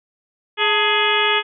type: harmonic tone with a mistuned harmonic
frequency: 419.1 Hz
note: G#4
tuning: 16 cents sharp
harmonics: 1 / 2 / 3 / 4 / 5 / 6 / 7 / 8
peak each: -23 / -23 / -23 / -23 / -23 / -23 / -23 / -23 dBFS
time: 0.57-1.43 s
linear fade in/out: 50 ms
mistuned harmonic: 2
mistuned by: +90 cents
effects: none